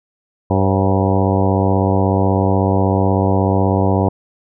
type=harmonic tone with a mistuned harmonic; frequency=96.3 Hz; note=G2; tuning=30 cents flat; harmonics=1 / 2 / 3 / 4 / 5 / 6 / 7 / 8 / 9 / 10; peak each=-16 / -19 / -21 / -22 / -23 / -24 / -24 / -25 / -26 / -26 dBFS; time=0.5-4.09 s; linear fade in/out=5 ms; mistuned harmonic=6; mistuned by=-56 cents; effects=none